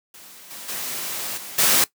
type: noise with level steps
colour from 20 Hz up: white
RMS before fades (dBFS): -44 / -37 / -29 / -36 / -17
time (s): 0.14-1.84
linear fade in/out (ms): 2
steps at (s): 0.5 / 0.68 / 1.37 / 1.58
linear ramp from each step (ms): 10
effects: noise-tail reverb RT60 0.1 s tail -18 dB re dry + high-pass 150 Hz 12 dB/octave